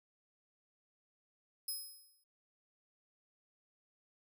5% pulse tone with exponential decay, 5100 Hz, D#8, 42 cents sharp, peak -30 dBFS, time 1.68-2.24 s, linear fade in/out 5 ms, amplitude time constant 120 ms, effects none

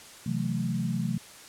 sine chord, F# half-diminished seventh, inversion second, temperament equal, 130.81 / 164.81 / 185 / 220 Hz, C3 / E3 / F#3 / A3, 0 / 0 / 0 / 0 cents, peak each -32 dBFS, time 0.26-1.18 s, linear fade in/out 5 ms, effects white hiss -48 dBFS RMS until 1.48 s + low-pass 10000 Hz 12 dB/octave

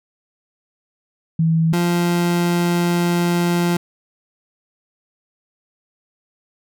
sine / 30% pulse tone pair in turn, 162.6 / 173.64 Hz, E3 / F3, -23 / -10 cents, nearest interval minor second, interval 113 cents, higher second, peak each -13 dBFS, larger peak neither, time 1.39-1.73 / 1.73-3.77 s, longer second, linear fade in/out 5 ms, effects none

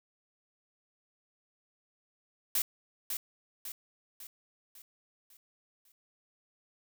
blue noise with echo, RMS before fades -29 dBFS, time 2.55-2.62 s, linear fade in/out 2 ms, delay 550 ms, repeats 6, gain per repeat -6 dB, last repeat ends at 5.92 s, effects none

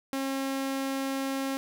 sawtooth tone, 270 Hz, C#4, 45 cents flat, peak -25 dBFS, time 0.13-1.57 s, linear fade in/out 0 ms, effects none

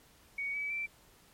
sine tone with pitch steps, 2240 / 2288 / 2338 Hz, C#7 / D7 / D7, +18 / -46 / -8 cents, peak -33 dBFS, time 0.38-0.86 s, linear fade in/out 5 ms, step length 160 ms, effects pink hiss -62 dBFS RMS until 1.33 s + MP3 64 kbps

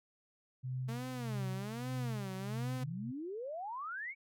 sine tone with tremolo, 128.3 Hz, C3, 34 cents flat, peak -35 dBFS, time 0.63-3.12 s, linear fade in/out 20 ms, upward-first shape sine, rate 1.6 Hz, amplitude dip 65%
sawtooth tone with vibrato, 220 Hz, A3, in tune, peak -37 dBFS, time 0.88-2.84 s, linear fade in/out 10 ms, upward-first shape sine, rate 1.2 Hz, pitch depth 270 cents each way
sine exponential sweep, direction up, 120.6 to 2312 Hz, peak -39 dBFS, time 2.76-4.15 s, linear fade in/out 50 ms
effects none

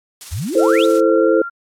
blue noise with tremolo, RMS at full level -28 dBFS, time 0.21-1 s, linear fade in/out 0 ms, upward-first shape sine, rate 19 Hz, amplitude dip 40%
sine exponential sweep, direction up, 69.8 to 4183 Hz, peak -20 dBFS, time 0.31-0.86 s, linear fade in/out 20 ms
sine chord, A minor, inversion second, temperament equal with one note detuned, 332.5 / 440 / 523.3 Hz, E4 / A4 / C5, +15 / 0 / 0 cents, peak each -15 dBFS, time 0.55-1.42 s, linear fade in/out 5 ms
sine tone with pitch glide, 1361 to 1386.4 Hz, F6 to F6, -45 to -13 cents, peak -24 dBFS, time 0.58-1.5 s, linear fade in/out 20 ms, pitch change +32 cents, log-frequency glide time 0.9-1.37 s
effects low-pass 9000 Hz 12 dB/octave + AAC 64 kbps

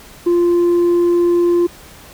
sine tone with tanh clipping, 347.5 Hz, F4, 9 cents flat, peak -11 dBFS, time 0.26-1.67 s, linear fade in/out 10 ms, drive 2 dB, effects pink hiss -40 dBFS RMS until 2.13 s

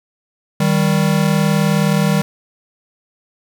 square tone pair together, 156.65 / 196 Hz, D#3 / G3, +12 / 0 cents, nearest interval major third, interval 388 cents, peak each -16 dBFS, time 0.6-2.22 s, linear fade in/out 5 ms, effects 8-bit

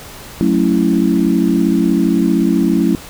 sine chord, F# minor seventh, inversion none, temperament equal with one note detuned, 184.25 / 220 / 277.2 / 329.6 Hz, F#3 / A3 / C#4 / E4, -7 / 0 / 0 / 0 cents, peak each -16 dBFS, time 0.41-2.95 s, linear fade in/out 0 ms, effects pink hiss -34 dBFS RMS until 3.09 s

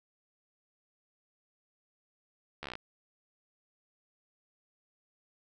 slowing click train, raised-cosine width 0.3 ms, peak -23 dBFS, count 9, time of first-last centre 2.63-2.754 s, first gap 13 ms, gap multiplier 1.05, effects none

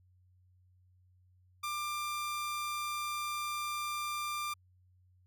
sawtooth tone, 1190 Hz, D6, 22 cents sharp, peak -31 dBFS, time 1.63-4.54 s, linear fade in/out 10 ms, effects added 91 Hz sine -63 dBFS peak until 5.26 s

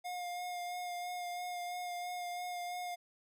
square tone with vibrato, 712 Hz, F5, 33 cents sharp, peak -39 dBFS, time 0.04-2.96 s, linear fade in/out 20 ms, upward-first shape sine, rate 3 Hz, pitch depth 18 cents each way, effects none

